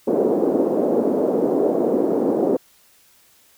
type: band-pass noise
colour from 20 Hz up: white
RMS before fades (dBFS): -19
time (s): 0.07-2.57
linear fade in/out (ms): 10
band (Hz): 250 to 500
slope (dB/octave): 24
effects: white hiss -55 dBFS RMS until 3.57 s